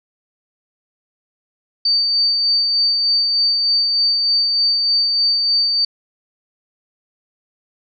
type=tone with tremolo; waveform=sine; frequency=4600 Hz; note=D8; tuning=37 cents flat; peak=-12 dBFS; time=1.85-5.85 s; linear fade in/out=5 ms; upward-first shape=sine; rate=3.3 Hz; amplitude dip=30%; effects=none